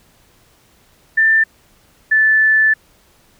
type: tone pair in turn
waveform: sine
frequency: 1781 / 1751.4 Hz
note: A6 / A6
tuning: +21 / -8 cents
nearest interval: unison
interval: 29 cents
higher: first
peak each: -9 dBFS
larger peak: neither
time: 1.17-1.44 / 2.11-2.74 s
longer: second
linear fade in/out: 10 ms
effects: pink hiss -53 dBFS RMS until 3.39 s